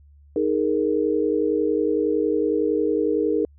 sine chord, D# suspended fourth, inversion none, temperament equal, 311.1 / 415.3 / 466.2 Hz, D#4 / G#4 / A#4, 0 / 0 / 0 cents, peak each -23 dBFS, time 0.36-3.45 s, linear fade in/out 2 ms, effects added 72 Hz sine -48 dBFS peak until 3.58 s

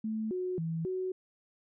sine tone with pitch steps, 218.9 / 366 / 163.4 / 372 Hz, A3 / F#4 / E3 / F#4, -9 / -19 / -15 / +9 cents, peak -31 dBFS, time 0.04-1.12 s, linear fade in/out 5 ms, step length 270 ms, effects none

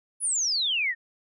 sine exponential sweep, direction down, 10548 to 1784 Hz, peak -23 dBFS, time 0.2-0.95 s, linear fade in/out 50 ms, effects none

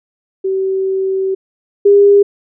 sine tone pair in turn, 382.9 / 403.6 Hz, G4 / G#4, -41 / -49 cents, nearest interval minor second, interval 92 cents, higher second, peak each -13 / -4 dBFS, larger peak second, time 0.44-1.35 / 1.85-2.23 s, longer first, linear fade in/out 10 ms, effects none

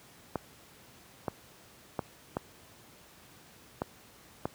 clicks, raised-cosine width 1 ms, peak -16 dBFS, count 6, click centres 0.357 / 1.282 / 1.992 / 2.369 / 3.819 / 4.455 s, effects pink hiss -56 dBFS RMS until 4.54 s + high-pass 80 Hz 12 dB/octave

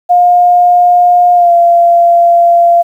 sine tone with pitch glide, 710 to 688.2 Hz, F5 to F5, +28 to -26 cents, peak -3 dBFS, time 0.09-2.83 s, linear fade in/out 20 ms, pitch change -54 cents, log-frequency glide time 1.34-1.52 s, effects 7-bit

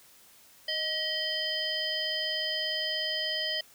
harmonic tone with a mistuned harmonic, 622.3 Hz, D#5, in tune, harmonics 1 / 3 / 5 / 7 / 8, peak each -38 / -36 / -32 / -42 / -34 dBFS, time 0.68-3.61 s, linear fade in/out 5 ms, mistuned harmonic 3, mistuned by +42 cents, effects white hiss -57 dBFS RMS until 3.74 s

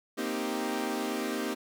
sawtooth chord, C minor seventh, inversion third, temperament equal, 233.1 / 261.6 / 311.1 / 392 Hz, Bb3 / C4 / Eb4 / G4, 0 / 0 / 0 / 0 cents, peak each -32 dBFS, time 0.17-1.55 s, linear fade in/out 20 ms, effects none

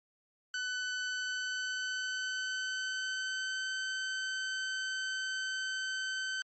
sawtooth tone with pitch glide, 1502 to 1534.4 Hz, F#6 to G6, +26 to -37 cents, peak -30 dBFS, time 0.54-6.42 s, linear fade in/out 2 ms, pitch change +37 cents, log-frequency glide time 1.02-3.74 s, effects low-pass 9000 Hz 12 dB/octave + MP3 32 kbps

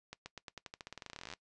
accelerating click train, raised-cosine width 0.2 ms, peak -27 dBFS, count 26, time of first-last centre 0.13-1.337 s, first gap 130 ms, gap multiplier 0.9, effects noise-tail reverb RT60 0.1 s tail -20 dB re dry + resampled to 22050 Hz

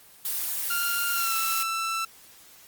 blue noise, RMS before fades -29 dBFS, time 0.25-1.63 s, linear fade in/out 2 ms
sawtooth tone with pitch glide, 1396.9 to 1330.7 Hz, F6 to E6, 0 to +16 cents, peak -23 dBFS, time 0.7-2.05 s, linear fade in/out 5 ms, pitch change -84 cents, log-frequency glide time 1.13-1.36 s
effects white hiss -52 dBFS RMS until 2.67 s + Opus 24 kbps

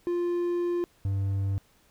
triangle tone pair in turn, 349.2 / 97.99 Hz, F4 / G2, 0 / 0 cents, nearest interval octave + minor seventh, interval 2200 cents, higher first, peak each -23 dBFS, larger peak neither, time 0.07-0.84 / 1.05-1.58 s, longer first, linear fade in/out 0 ms, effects pink hiss -63 dBFS RMS until 1.9 s

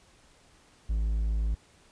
triangle tone, 54.2 Hz, A1, 25 cents flat, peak -23 dBFS, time 0.89-1.55 s, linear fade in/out 10 ms, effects pink hiss -60 dBFS RMS until 1.91 s + resampled to 22050 Hz

